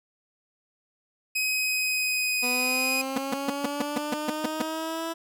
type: tone with pitch glide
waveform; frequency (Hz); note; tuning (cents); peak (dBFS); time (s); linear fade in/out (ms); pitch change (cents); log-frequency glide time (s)
sawtooth; 2526 to 2490; D#7 to D#7; +26 to +1; -21; 1.35-3.02; 10; -25; 1.55-2.7
type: linear sweep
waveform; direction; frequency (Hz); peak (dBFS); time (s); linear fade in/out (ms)
15% pulse; up; 246.2 to 331.2; -23; 2.42-5.14; 20
type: tone bursts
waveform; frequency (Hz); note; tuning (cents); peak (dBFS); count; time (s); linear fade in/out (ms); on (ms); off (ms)
sawtooth; 246.9; B3; 0; -19; 10; 3.16-4.62; 5; 20; 140
effects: none